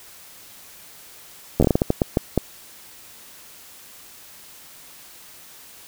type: slowing click train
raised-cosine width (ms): 2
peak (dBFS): -3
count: 12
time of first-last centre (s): 1.6-2.377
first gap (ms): 11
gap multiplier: 1.34
effects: white hiss -45 dBFS RMS until 5.87 s